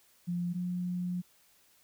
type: tone pair in turn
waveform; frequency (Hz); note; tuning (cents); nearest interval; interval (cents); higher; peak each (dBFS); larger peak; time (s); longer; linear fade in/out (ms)
sine; 175.1 / 178.68; F3 / F3; +5 / +40; unison; 35; second; -30 / -31; first; 0.27-0.54 / 0.54-1.22; second; 20
effects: white hiss -65 dBFS RMS until 1.83 s